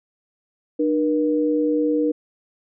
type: tone pair together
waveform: sine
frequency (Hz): 301.6 / 478.7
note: D4 / A#4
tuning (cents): +46 / +46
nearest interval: minor sixth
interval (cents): 800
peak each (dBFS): -19 / -21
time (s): 0.79-2.12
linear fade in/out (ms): 10
effects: none